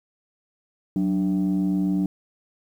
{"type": "tone pair together", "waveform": "sine", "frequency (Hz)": [186.04, 293.7], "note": ["F#3", "D4"], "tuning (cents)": [10, 0], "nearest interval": "minor sixth", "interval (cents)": 790, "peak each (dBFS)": [-20, -22], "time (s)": [0.96, 2.06], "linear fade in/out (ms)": 2, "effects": ["tanh soft clip ceiling -16 dBFS", "9-bit"]}